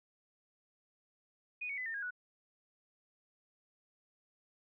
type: tone with pitch steps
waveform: sine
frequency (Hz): 2476 / 2231 / 2011 / 1812.5 / 1633.6 / 1472.2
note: D#7 / C#7 / B6 / A#6 / G#6 / F#6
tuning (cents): -9 / +11 / +31 / -49 / -29 / -9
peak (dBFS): -37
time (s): 1.61-2.108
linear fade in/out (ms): 10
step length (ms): 83
effects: none